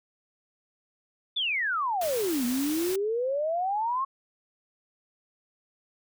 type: exponential two-way sweep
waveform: sine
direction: down then up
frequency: 3600 to 236.9 to 1101 Hz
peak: -25 dBFS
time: 1.36-4.05 s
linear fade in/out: 10 ms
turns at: 2.45 s
type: noise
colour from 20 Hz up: white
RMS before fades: -36 dBFS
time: 2.01-2.96 s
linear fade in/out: 5 ms
effects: none